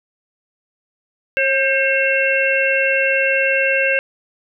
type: harmonic tone with a mistuned harmonic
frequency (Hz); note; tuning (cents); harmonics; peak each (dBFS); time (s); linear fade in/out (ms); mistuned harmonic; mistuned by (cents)
541; C#5; -42; 1 / 3 / 4 / 5; -19 / -19 / -23 / -18; 1.37-3.99; 0; 3; -38
effects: none